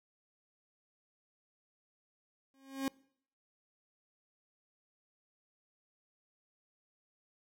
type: tone with exponential growth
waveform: 40% pulse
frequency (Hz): 269.8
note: C#4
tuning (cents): -47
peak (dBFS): -29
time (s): 2.54-2.88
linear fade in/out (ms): 1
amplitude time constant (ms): 73
effects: noise-tail reverb RT60 0.6 s tail -24 dB re dry